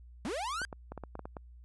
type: linear sweep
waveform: 45% pulse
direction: up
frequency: 185 to 1612 Hz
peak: -34 dBFS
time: 0.25-0.65 s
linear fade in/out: 0 ms
type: clicks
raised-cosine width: 1 ms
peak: -27 dBFS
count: 9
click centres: 0.617 / 0.728 / 0.92 / 0.977 / 1.037 / 1.154 / 1.193 / 1.255 / 1.368 s
effects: added 60 Hz sine -50 dBFS peak until 1.64 s + resampled to 24000 Hz